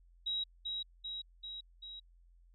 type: tone with echo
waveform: sine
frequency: 3838 Hz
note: A#7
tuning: 50 cents sharp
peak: -33 dBFS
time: 0.26-0.44 s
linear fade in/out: 10 ms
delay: 390 ms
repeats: 4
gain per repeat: -3 dB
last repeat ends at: 2 s
effects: added 43 Hz sine -60 dBFS peak until 2.54 s